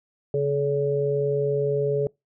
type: tone cluster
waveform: sine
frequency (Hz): 139.6 / 427.9 / 569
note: C#3 / A4 / C#5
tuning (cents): +13 / -48 / +45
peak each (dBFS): -27 / -22 / -29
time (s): 0.34-2.07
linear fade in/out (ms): 2
effects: noise-tail reverb RT60 0.2 s tail -25 dB re dry